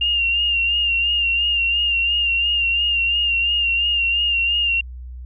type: tone with vibrato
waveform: sine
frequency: 2794 Hz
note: F7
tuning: in tune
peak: -16 dBFS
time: 0.01-4.81 s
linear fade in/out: 5 ms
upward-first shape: sine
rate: 2.9 Hz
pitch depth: 39 cents each way
effects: added 62 Hz sine -31 dBFS peak until 5.25 s